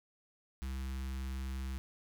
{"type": "tone with notch filter", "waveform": "square", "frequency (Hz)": 65.8, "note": "C2", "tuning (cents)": 10, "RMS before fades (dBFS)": -39, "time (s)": [0.62, 1.78], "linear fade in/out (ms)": 0, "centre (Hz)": 560, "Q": 0.61, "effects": []}